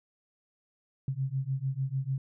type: beating tone pair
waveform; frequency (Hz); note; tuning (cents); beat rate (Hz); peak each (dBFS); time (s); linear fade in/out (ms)
sine; 130.81 / 137.51; C3 / C#3; 0 / -14; 6.7; -32 / -32; 1.08-2.18; 2
effects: none